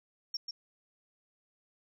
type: tone with echo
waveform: sine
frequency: 5500 Hz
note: F8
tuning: 27 cents flat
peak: -31 dBFS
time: 0.34-0.37 s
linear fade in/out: 5 ms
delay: 140 ms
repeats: 1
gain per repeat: -5 dB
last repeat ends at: 0.51 s
effects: tanh soft clip ceiling -28 dBFS